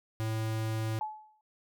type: tone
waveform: square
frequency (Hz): 110.6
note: A2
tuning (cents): +9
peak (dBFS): -31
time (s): 0.2-0.99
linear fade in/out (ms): 0
type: tone with exponential decay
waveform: sine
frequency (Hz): 859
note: A5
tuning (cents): -42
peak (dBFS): -30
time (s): 1.01-1.41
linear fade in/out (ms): 2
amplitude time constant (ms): 86
effects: none